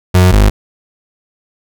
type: tone pair in turn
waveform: 35% pulse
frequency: 91.4 / 51.3 Hz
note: F#2 / G#1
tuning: -21 / -21 cents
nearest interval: minor seventh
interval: 1000 cents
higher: first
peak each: -3 dBFS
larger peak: neither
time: 0.14-0.32 / 0.32-0.5 s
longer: neither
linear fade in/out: 10 ms
effects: none